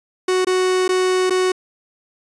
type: tone with dropouts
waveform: 45% pulse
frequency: 370 Hz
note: F#4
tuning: in tune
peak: -15 dBFS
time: 0.28-1.52 s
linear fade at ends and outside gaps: 5 ms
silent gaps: 0.448-0.469 / 0.88-0.89 / 1.298-1.305 s
effects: resampled to 22050 Hz